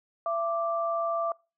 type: tone pair together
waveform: sine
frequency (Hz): 671.7 / 1174.7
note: E5 / D6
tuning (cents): +32 / 0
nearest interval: minor seventh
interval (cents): 968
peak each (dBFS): -28 / -30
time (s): 0.26-1.32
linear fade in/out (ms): 2
effects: noise-tail reverb RT60 0.3 s tail -24 dB re dry